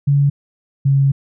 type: tone pair in turn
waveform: sine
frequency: 141.6 / 137.73 Hz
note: C#3 / C#3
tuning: +37 / -11 cents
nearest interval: unison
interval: 48 cents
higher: first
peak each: -10 dBFS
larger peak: neither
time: 0.07-0.3 / 0.85-1.12 s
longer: second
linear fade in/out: 10 ms
effects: none